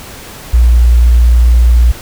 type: tone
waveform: sine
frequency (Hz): 59.5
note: A#1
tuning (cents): +36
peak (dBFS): -3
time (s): 0.53-1.92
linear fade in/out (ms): 10
effects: pink hiss -30 dBFS RMS until 2.01 s